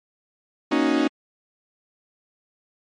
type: chord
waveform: 40% pulse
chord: D# minor seventh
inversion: second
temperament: equal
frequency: 233.1 / 277.2 / 311.1 / 370 Hz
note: A#3 / C#4 / D#4 / F#4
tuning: 0 / 0 / 0 / 0 cents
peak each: -26 / -21 / -21 / -26 dBFS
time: 0.71-1.08 s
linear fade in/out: 10 ms
effects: low-pass 4000 Hz 12 dB/octave + MP3 48 kbps